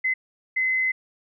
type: tone bursts at uneven times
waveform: sine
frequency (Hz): 2044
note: C7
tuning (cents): -41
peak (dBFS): -20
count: 2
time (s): 0.04-0.14 / 0.56-0.92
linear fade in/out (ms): 10
effects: none